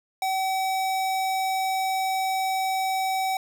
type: tone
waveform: square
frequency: 762 Hz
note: G5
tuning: 49 cents flat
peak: -24 dBFS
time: 0.22-3.37 s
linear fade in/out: 2 ms
effects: none